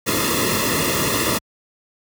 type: noise with comb filter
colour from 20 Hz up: pink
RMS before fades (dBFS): -20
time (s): 0.06-1.39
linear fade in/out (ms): 20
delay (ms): 1.3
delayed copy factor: -1
effects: high-pass 60 Hz 12 dB/octave